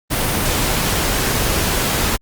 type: noise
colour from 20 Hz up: pink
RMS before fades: -18 dBFS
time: 0.1-2.17 s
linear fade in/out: 20 ms
effects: Opus 32 kbps